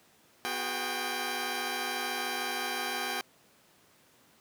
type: tone cluster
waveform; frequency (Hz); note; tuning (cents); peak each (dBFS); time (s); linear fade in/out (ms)
10% pulse; 247.8 / 365.1 / 411.3 / 789; B3 / F#4 / G#4 / G5; +6 / -23 / -17 / +11; -32 / -30 / -32 / -26; 0.45-3.21; 0
effects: pink hiss -62 dBFS RMS until 4.4 s + high-pass 150 Hz 12 dB/octave